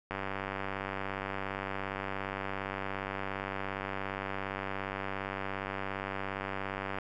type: click train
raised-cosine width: 0.5 ms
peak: -20 dBFS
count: 670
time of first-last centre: 0.11-6.986 s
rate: 97.3 Hz
effects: none